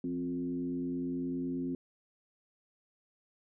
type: tone with frequency modulation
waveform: sine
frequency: 262.7 Hz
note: C4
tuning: 7 cents sharp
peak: -32 dBFS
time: 0.04-1.75 s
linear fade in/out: 2 ms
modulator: 89.6 Hz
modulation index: 0.77
effects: none